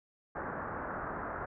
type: low-pass noise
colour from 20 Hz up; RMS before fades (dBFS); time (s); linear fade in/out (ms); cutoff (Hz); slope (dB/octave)
white; -39; 0.35-1.46; 10; 1600; 48
effects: none